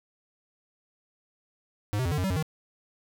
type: tone with pitch steps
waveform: square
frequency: 103.5 / 128.8 / 86.2 / 149.6 / 91.4 / 191.5 / 91 / 156.6 Hz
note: G#2 / C3 / F2 / D3 / F#2 / G3 / F#2 / D#3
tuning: -5 / -27 / -22 / +32 / -21 / -40 / -28 / +11 cents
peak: -26 dBFS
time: 1.93-2.426 s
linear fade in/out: 0 ms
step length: 62 ms
effects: none